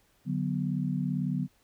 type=chord; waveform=sine; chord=B minor; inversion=first; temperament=equal; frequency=146.83 / 185 / 246.9 Hz; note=D3 / F#3 / B3; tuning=0 / 0 / 0 cents; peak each=-31 / -31 / -33 dBFS; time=0.25-1.48 s; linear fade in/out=50 ms; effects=pink hiss -67 dBFS RMS until 1.63 s